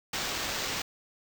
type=noise with sample-and-hold; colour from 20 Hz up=white; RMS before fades=-33 dBFS; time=0.13-0.82 s; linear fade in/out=5 ms; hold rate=11025 Hz; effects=none